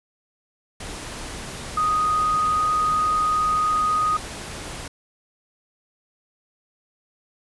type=tone in noise; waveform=sine; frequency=1244.5 Hz; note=D#6; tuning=in tune; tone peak=-18 dBFS; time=1.77-4.17 s; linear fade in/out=5 ms; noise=pink; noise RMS=-34 dBFS; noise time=0.8-4.88 s; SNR=+13 dB; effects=resampled to 24000 Hz